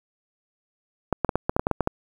clicks, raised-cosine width 1 ms, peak -7 dBFS, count 11, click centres 1.127 / 1.247 / 1.292 / 1.356 / 1.495 / 1.565 / 1.595 / 1.669 / 1.713 / 1.807 / 1.874 s, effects 7-bit

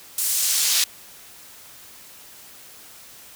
brown noise with high-pass filter sweep, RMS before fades -21 dBFS, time 0.18-0.84 s, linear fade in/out 2 ms, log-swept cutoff 9100 to 4400 Hz, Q 0.96, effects white hiss -45 dBFS RMS until 3.35 s

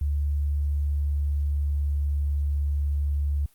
sine tone with pitch glide, 72.4 to 71.94 Hz, D2 to D2, -24 to -35 cents, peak -22 dBFS, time 0.01-3.46 s, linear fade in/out 5 ms, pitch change -11 cents, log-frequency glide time 0.39-2.16 s, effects white hiss -62 dBFS RMS until 3.54 s + Opus 24 kbps

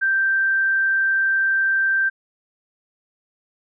sine tone, 1568 Hz, G6, in tune, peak -16 dBFS, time 0.01-2.1 s, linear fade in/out 20 ms, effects none

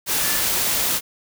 sine tone in noise, 1742 Hz, A6, 18 cents flat, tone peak -31 dBFS, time 0.21-0.43 s, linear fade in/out 50 ms, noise white, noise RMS -21 dBFS, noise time 0.06-1.01 s, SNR -13 dB, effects none

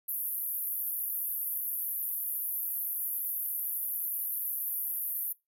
white band-pass noise, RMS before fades -34 dBFS, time 0.08-5.33 s, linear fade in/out 10 ms, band 11000 to 15000 Hz, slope 96 dB/octave, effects noise-tail reverb RT60 0.2 s tail -22 dB re dry

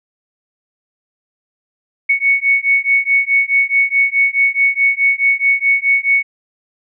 sine beating tone pair, 2217 / 2221.7 Hz, C#7 / C#7, 0 / +3 cents, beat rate 4.7 Hz, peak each -14 dBFS, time 2.09-6.23 s, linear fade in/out 10 ms, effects none

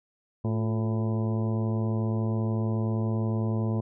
harmonic tone with a mistuned harmonic, 110.7 Hz, A2, 11 cents sharp, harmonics 1 / 2 / 3 / 4 / 5 / 6 / 7 / 8 / 9, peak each -26 / -30 / -36 / -39 / -41 / -43 / -48 / -48 / -45 dBFS, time 0.44-3.81 s, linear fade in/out 10 ms, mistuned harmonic 3, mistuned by +67 cents, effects none

